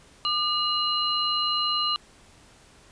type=tone cluster; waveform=sine; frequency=1203 / 2875 / 4091 Hz; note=D6 / F7 / C8; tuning=+41 / +50 / -40 cents; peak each=-27 dBFS; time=0.25-1.96 s; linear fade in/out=0 ms; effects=pink hiss -54 dBFS RMS until 2.91 s + resampled to 22050 Hz